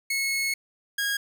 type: tone pair in turn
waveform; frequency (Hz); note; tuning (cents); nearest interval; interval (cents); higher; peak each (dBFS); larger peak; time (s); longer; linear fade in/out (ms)
sawtooth; 2186 / 1637.6; C#7 / G#6; -25 / -25; perfect fourth; 500; first; -21; neither; 0.1-0.54 / 0.98-1.17; first; 5
effects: none